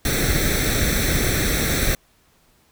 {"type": "noise with comb filter", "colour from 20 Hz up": "pink", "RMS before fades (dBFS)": -20, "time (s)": [0.05, 1.95], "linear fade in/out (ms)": 2, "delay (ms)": 0.51, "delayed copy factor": 0.75, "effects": ["pink hiss -59 dBFS RMS until 2.71 s"]}